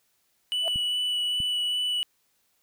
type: tone with vibrato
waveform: triangle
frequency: 2960 Hz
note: F#7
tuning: in tune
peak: -23 dBFS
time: 0.52-2.03 s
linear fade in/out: 0 ms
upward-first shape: sine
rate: 2.5 Hz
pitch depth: 10 cents each way
type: tone with exponential growth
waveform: sine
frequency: 659.3 Hz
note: E5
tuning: in tune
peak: -25 dBFS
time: 0.6-0.68 s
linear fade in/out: 0 ms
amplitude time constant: 16 ms
type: clicks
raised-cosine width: 5 ms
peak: -25 dBFS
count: 2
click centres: 0.759 / 1.403 s
effects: white hiss -70 dBFS RMS until 2.62 s